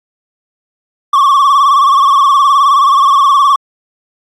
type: tone with vibrato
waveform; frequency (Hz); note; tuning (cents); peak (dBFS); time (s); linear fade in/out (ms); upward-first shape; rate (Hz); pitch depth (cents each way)
triangle; 1120; C#6; +18; -3; 1.13-3.56; 5; sine; 19; 85
effects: AAC 48 kbps